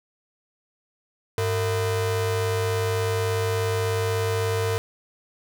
45% pulse ring-modulated tone, 277.5 Hz, C#4, 2 cents sharp, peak -19 dBFS, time 1.38-4.78 s, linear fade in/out 0 ms, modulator 177 Hz, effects none

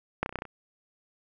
clicks, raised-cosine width 0.5 ms, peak -11 / -14 / -22 / -27 / -14 / -22 / -18 / -30 dBFS, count 8, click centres 0.23 / 0.261 / 0.293 / 0.326 / 0.357 / 0.388 / 0.421 / 0.453 s, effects none

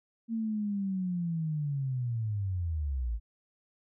sine linear sweep, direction down, 230 to 51.91 Hz, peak -29 dBFS, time 0.28-3.2 s, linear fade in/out 50 ms, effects none

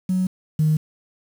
sine tone pair in turn, 185 / 154.89 Hz, F#3 / D#3, 0 / -8 cents, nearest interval minor third, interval 308 cents, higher first, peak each -17 / -14 dBFS, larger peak second, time 0.09-0.27 / 0.59-0.77 s, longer neither, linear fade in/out 5 ms, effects tanh soft clip ceiling -10 dBFS + 7-bit

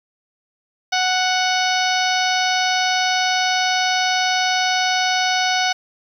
harmonic tone, 740 Hz, F#5, in tune, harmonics 1 / 2 / 3 / 4 / 5 / 6 / 7 / 8, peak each -20 / -23 / -25 / -26 / -27 / -28 / -28 / -29 dBFS, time 0.92-5.73 s, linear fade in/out 10 ms, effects 8-bit

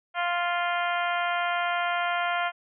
harmonic tone, 349.2 Hz, F4, in tune, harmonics 2 / 3 / 4 / 5 / 6 / 7 / 8 / 9, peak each -28 / -32 / -30 / -36 / -35 / -38 / -42 / -39 dBFS, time 0.14-2.52 s, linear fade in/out 50 ms, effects none

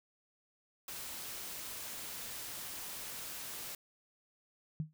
white noise, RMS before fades -44 dBFS, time 0.88-3.75 s, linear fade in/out 2 ms
sine tone with exponential decay, 155.56 Hz, D#3, in tune, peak -30 dBFS, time 4.8-4.93 s, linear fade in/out 0 ms, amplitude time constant 27 ms
effects none

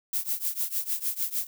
violet noise with tremolo, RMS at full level -26 dBFS, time 0.13-1.47 s, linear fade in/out 2 ms, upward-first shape triangle, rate 6.6 Hz, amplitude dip 95%, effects none

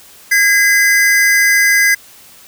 square tone pair together, 1638.7 / 2035 Hz, G#6 / C7, -24 / -49 cents, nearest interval major third, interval 375 cents, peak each -13 / -11 dBFS, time 0.31-1.95 s, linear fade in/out 10 ms, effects white hiss -41 dBFS RMS until 2.47 s

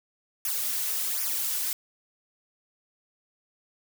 blue noise with flanger, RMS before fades -29 dBFS, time 0.45-1.73 s, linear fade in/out 2 ms, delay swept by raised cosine 0.24 to 3.84 ms, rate 1.3 Hz, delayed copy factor -0.8, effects none

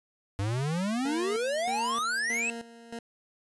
square exponential sweep, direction up, 95.7 to 2688 Hz, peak -28 dBFS, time 0.39-2.5 s, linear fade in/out 0 ms
20% pulse tone with tremolo, 232.5 Hz, A#3, 4 cents flat, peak -31 dBFS, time 1.05-2.99 s, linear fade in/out 2 ms, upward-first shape square, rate 1.6 Hz, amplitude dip 75%
effects resampled to 24000 Hz

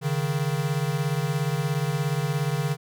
square beating tone pair, 138.59 / 155.59 Hz, C#3 / D#3, 0 / 0 cents, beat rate 17 Hz, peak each -27 dBFS, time 0.01-2.77 s, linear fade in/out 50 ms, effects none

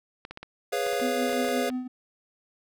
clicks, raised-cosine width 0.3 ms, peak -23 dBFS, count 12, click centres 0.251 / 0.31 / 0.374 / 0.43 / 0.866 / 0.931 / 0.999 / 1.295 / 1.329 / 1.446 / 1.488 / 1.701 s
square chord, C# dominant seventh, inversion second, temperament equal with one note detuned, 412 / 493.9 / 554.4 / 698.5 Hz, G#4 / B4 / C#5 / E#5, -14 / 0 / 0 / 0 cents, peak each -32 dBFS, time 0.72-1.7 s, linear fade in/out 10 ms
triangle tone with tremolo, 253 Hz, B3, 42 cents sharp, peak -24 dBFS, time 1.01-1.88 s, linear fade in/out 10 ms, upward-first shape triangle, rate 5.7 Hz, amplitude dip 70%
effects none

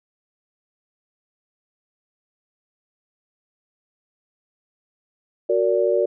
sine chord, Gb augmented, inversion none, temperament just, 370 / 462.5 / 578.1 Hz, Gb4 / Bb4 / D5, 0 / -14 / -27 cents, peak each -21 / -21 / -20 dBFS, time 5.49-6.06 s, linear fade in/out 10 ms, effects none

